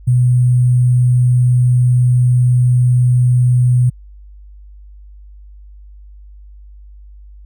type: tone with sample-and-hold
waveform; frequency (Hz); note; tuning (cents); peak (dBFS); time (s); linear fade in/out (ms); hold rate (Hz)
sine; 124; B2; +7; -8; 0.07-3.9; 10; 8820
effects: added 50 Hz sine -35 dBFS peak until 7.45 s